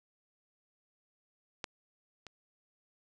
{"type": "clicks", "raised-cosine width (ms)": 0.2, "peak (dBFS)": [-19, -29], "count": 2, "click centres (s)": [1.642, 2.267], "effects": ["resampled to 24000 Hz"]}